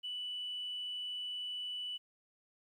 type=tone; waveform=sine; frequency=2969 Hz; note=F#7; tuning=5 cents sharp; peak=-37 dBFS; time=0.03-1.98 s; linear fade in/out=20 ms; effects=tanh soft clip ceiling -33 dBFS + 12-bit